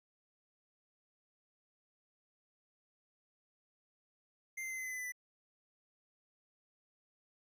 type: tone with pitch steps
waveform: square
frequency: 2093 / 2077 / 2062 / 2046 / 2031 / 2016 / 2001 / 1985.8 Hz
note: C7 / C7 / C7 / C7 / B6 / B6 / B6 / B6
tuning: 0 / -13 / -26 / -39 / +48 / +35 / +22 / +9 cents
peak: -40 dBFS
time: 4.57-5.122 s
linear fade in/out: 10 ms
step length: 69 ms
effects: 13-bit